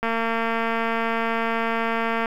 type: click train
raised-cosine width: 0.5 ms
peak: -10 dBFS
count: 509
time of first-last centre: 0.03-2.258 s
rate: 228 Hz
effects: 8-bit